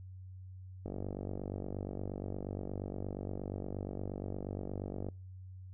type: click train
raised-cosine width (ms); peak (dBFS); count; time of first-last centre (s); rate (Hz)
2; -26; 206; 0.86-5.087; 48.5
effects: noise-tail reverb RT60 0.4 s tail -26 dB re dry + added 93 Hz sine -46 dBFS peak until 5.73 s